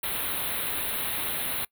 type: band-stop noise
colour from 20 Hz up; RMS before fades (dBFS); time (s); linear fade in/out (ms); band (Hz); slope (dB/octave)
white; -30; 0.03-1.65; 5; 4100 to 9400; 96
effects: noise-tail reverb RT60 0.1 s tail -24 dB re dry